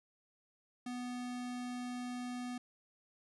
square tone, 246.9 Hz, B3, in tune, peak -40 dBFS, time 0.86-2.58 s, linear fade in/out 5 ms, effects resampled to 24000 Hz

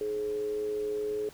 sine tone with amplitude modulation, 422.4 Hz, G#4, 29 cents sharp, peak -27 dBFS, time 0.01-1.29 s, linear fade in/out 2 ms, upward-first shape sine, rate 112 Hz, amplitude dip 45%, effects pink hiss -53 dBFS RMS until 1.33 s

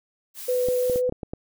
blue noise, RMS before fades -37 dBFS, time 0.34-1.02 s, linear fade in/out 50 ms
sine tone with vibrato, 500 Hz, B4, 21 cents sharp, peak -20 dBFS, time 0.48-1.1 s, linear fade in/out 10 ms, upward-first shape sine, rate 5.8 Hz, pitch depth 8 cents each way
clicks, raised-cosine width 2 ms, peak -18 dBFS, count 7, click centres 0.686 / 0.898 / 0.959 / 1.094 / 1.124 / 1.232 / 1.335 s
effects none

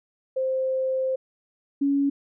sine tone pair in turn, 523.3 / 280.1 Hz, C5 / C#4, 0 / +18 cents, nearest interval major seventh, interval 1082 cents, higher first, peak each -22 / -19 dBFS, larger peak second, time 0.36-1.16 / 1.81-2.1 s, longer first, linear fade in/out 10 ms, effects none

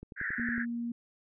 click train, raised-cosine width 3 ms, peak -31 dBFS, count 7, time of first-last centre 0.03-0.58 s, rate 10.9 Hz
white band-pass noise, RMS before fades -35 dBFS, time 0.16-0.66 s, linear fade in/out 50 ms, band 1500 to 1900 Hz, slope 96 dB/octave
sine tone, 235.9 Hz, A#3, 21 cents sharp, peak -32 dBFS, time 0.38-0.92 s, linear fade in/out 5 ms
effects none

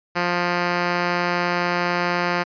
5% pulse tone, 175.8 Hz, F3, 12 cents sharp, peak -8 dBFS, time 0.15-2.44 s, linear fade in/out 20 ms, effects resampled to 11025 Hz

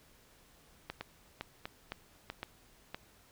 two click trains, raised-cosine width 0.3 ms, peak -23 / -22 dBFS, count 4 / 4, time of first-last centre 1.01-2.945 / 0.9-2.431 s, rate 1.55 / 1.96 Hz, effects pink hiss -63 dBFS RMS until 3.31 s

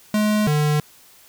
square tone pair in turn, 211.7 / 149.81 Hz, G#3 / D3, +33 / +35 cents, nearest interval tritone, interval 598 cents, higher first, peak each -17 dBFS, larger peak neither, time 0.14-0.47 / 0.47-0.8 s, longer neither, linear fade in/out 2 ms, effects white hiss -50 dBFS RMS until 1.28 s

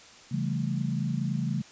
sine chord, A dominant seventh, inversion first, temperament equal with one note detuned, 138.59 / 168.37 / 196 / 220 Hz, C#3 / E3 / G3 / A3, 0 / +37 / 0 / 0 cents, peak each -30 / -32 / -34 / -33 dBFS, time 0.31-1.62 s, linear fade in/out 10 ms, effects white hiss -51 dBFS RMS until 1.71 s + resampled to 16000 Hz

